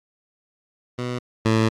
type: tone pair in turn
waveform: 15% pulse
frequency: 123.47 / 111.18 Hz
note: B2 / A2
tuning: 0 / +18 cents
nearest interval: major second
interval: 182 cents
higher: first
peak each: -19 / -10 dBFS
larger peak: second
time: 0.98-1.19 / 1.45-1.69 s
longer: second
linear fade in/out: 10 ms
effects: low-pass 6000 Hz 12 dB/octave + AAC 64 kbps